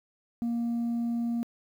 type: tone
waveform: sine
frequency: 234.9 Hz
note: A#3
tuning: 13 cents sharp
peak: -24 dBFS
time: 0.42-1.43 s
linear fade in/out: 0 ms
effects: tanh soft clip ceiling -26 dBFS + 10-bit